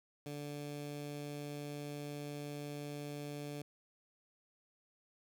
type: tone with notch filter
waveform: 15% pulse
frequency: 145.8 Hz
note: D3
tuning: 12 cents flat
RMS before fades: -44 dBFS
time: 0.26-3.62 s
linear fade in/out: 2 ms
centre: 1400 Hz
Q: 1.9
effects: none